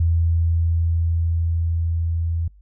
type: tone with level ramp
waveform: sine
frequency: 83.3 Hz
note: E2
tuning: 19 cents sharp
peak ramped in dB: -15 to -20 dBFS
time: 0-2.48 s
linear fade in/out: 5 ms
effects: noise-tail reverb RT60 0.1 s tail -22 dB re dry + added 50 Hz sine -46 dBFS peak until 2.61 s